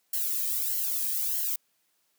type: noise with flanger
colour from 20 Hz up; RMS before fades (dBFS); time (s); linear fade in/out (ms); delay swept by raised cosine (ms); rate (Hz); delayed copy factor
violet; -29; 0.13-1.56; 5; 0.82 to 1.44; 1.6; -0.8
effects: white hiss -72 dBFS RMS until 2.18 s + high-pass 150 Hz 12 dB/octave